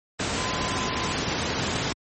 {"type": "tone in noise", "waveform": "sine", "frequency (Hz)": 1021, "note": "C6", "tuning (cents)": -43, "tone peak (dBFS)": -32, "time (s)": [0.37, 1.13], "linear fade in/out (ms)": 10, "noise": "pink", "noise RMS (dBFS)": -26, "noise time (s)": [0.19, 1.93], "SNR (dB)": -9, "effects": ["high-pass 80 Hz 12 dB/octave", "MP3 32 kbps"]}